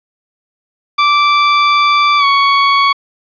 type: tone with pitch glide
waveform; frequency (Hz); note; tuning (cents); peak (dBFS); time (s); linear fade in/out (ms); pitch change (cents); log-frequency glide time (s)
sawtooth; 1168 to 1116.5; D6 to C#6; -10 to +12; -4; 0.98-2.93; 10; -78; 2.18-2.25
effects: resampled to 11025 Hz + 7-bit